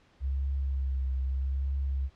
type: tone with vibrato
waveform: sine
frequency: 67 Hz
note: C2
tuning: 42 cents sharp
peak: -27 dBFS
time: 0.2-2.1 s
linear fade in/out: 50 ms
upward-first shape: triangle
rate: 0.8 Hz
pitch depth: 42 cents each way
effects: pink hiss -63 dBFS RMS until 2.15 s + low-pass 4000 Hz 12 dB/octave